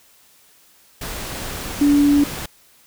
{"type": "tone in noise", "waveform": "sine", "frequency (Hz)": 288, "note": "D4", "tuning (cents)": -34, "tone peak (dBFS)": -11, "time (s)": [1.81, 2.24], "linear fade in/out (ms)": 5, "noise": "pink", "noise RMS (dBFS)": -29, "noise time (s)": [1.01, 2.46], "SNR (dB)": 15, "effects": ["white hiss -53 dBFS RMS until 2.86 s"]}